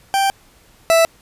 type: tone pair in turn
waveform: 40% pulse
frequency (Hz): 784 / 659.3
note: G5 / E5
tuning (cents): 0 / 0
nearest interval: minor third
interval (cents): 300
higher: first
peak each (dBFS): -13 / -9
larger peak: second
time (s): 0.14-0.3 / 0.9-1.05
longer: first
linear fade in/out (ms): 0
effects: pink hiss -51 dBFS RMS until 1.21 s + resampled to 32000 Hz